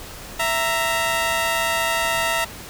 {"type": "tone pair together", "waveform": "15% pulse", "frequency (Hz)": [663, 929], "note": ["E5", "A#5"], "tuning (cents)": [10, -6], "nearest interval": "tritone", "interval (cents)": 584, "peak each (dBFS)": [-16, -16], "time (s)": [0.39, 2.45], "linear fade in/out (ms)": 10, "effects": ["pink hiss -37 dBFS RMS until 2.69 s"]}